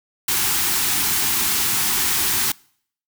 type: band-stop noise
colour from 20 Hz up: white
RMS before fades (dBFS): -20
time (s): 0.28-2.52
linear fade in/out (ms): 5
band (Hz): 430 to 740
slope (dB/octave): 96
effects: noise-tail reverb RT60 0.6 s tail -25 dB re dry